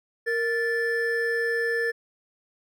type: tone pair together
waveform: triangle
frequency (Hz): 465.2 / 1754.3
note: A#4 / A6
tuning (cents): -4 / -6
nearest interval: octave + major seventh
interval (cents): 2298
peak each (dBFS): -24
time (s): 0.26-1.92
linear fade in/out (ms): 20
effects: none